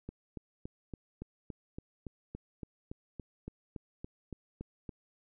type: click train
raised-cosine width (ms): 3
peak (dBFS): -28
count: 18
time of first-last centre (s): 0.09-4.892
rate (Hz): 3.54
effects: none